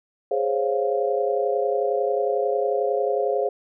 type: chord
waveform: sine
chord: Db major seventh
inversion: second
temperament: equal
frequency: 415.3 / 523.3 / 554.4 / 698.5 Hz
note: Ab4 / C5 / Db5 / F5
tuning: 0 / 0 / 0 / 0 cents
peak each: -24 / -25 / -27 / -27 dBFS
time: 0.31-3.49 s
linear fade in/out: 5 ms
effects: none